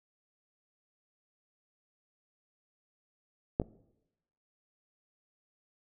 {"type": "clicks", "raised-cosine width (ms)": 2, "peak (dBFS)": [-12, -23], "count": 2, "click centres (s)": [3.599, 3.617], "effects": ["noise-tail reverb RT60 0.9 s tail -22 dB re dry"]}